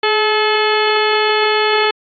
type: harmonic tone with a mistuned harmonic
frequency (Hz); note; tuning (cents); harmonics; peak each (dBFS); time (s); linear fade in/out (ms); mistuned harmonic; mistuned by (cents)
431.2; A4; -35; 1 / 2 / 3 / 4 / 5 / 6 / 7 / 8 / 10; -16 / -19 / -21 / -22 / -23 / -24 / -24 / -25 / -26; 0.03-1.91; 5; 1; -27
effects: AAC 48 kbps